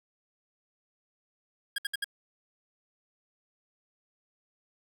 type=tone bursts; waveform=25% pulse; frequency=1634 Hz; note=G#6; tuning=29 cents flat; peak=-25 dBFS; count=4; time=1.76-2.044 s; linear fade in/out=5 ms; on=23 ms; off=64 ms; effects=none